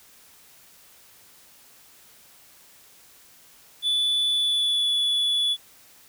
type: tone with pitch glide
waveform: triangle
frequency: 3469 to 3427 Hz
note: A7 to A7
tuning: -25 to -46 cents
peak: -19 dBFS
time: 3.82-5.57 s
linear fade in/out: 50 ms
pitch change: -21 cents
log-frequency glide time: 4.3-4.89 s
effects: white hiss -53 dBFS RMS until 6.08 s